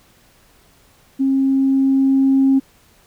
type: tone with level ramp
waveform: sine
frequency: 269.2 Hz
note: C4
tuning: 49 cents sharp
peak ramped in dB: -13 to -9 dBFS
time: 1.19-2.6 s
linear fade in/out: 20 ms
effects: tanh soft clip ceiling -6 dBFS + pink hiss -53 dBFS RMS until 3.06 s